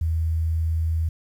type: tone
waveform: sine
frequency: 81 Hz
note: E2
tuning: 30 cents flat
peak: -20 dBFS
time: 0.01-1.09 s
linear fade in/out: 5 ms
effects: 9-bit